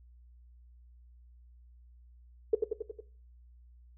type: tone with echo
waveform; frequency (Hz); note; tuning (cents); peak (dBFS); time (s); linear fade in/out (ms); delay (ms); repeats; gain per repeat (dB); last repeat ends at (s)
sine; 440; A4; 0; -19; 2.53-2.55; 5; 91; 5; -4; 3.005
effects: noise-tail reverb RT60 0.4 s tail -17 dB re dry + added 60 Hz sine -54 dBFS peak until 3.97 s